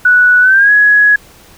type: tone with pitch glide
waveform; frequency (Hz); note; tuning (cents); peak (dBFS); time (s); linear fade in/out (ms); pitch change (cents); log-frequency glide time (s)
sine; 1476 to 1676; F#6 to G#6; -5 to +15; -4; 0.05-1.16; 5; +220; 0.41-0.71
effects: pink hiss -41 dBFS RMS until 1.57 s